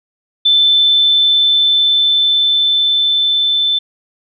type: tone with level ramp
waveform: sine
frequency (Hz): 3529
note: A7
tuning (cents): +4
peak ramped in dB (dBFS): -7 to -11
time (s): 0.45-3.79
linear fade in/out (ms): 10
effects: none